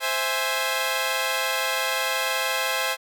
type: chord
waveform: 10% pulse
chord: C augmented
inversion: none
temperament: equal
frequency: 523.3 / 659.3 / 830.6 Hz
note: C5 / E5 / G#5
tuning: 0 / 0 / 0 cents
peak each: -18 / -20 / -20 dBFS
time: 0-2.97 s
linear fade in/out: 50 ms
effects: none